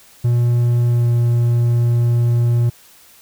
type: tone with pitch glide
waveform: triangle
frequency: 120 to 118.96 Hz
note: B2 to A#2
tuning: -49 to +36 cents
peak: -10 dBFS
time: 0.24-2.7 s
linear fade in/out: 10 ms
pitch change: -15 cents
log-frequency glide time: 0.88-1.08 s
effects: white hiss -47 dBFS RMS until 3.21 s